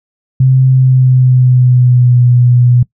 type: tone with pitch glide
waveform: sine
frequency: 130.81 to 122.76 Hz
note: C3 to B2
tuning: 0 to -10 cents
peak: -4 dBFS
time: 0.4-2.83 s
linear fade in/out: 5 ms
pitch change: -110 cents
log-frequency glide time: 0.67-2.22 s
effects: noise-tail reverb RT60 0.1 s tail -21 dB re dry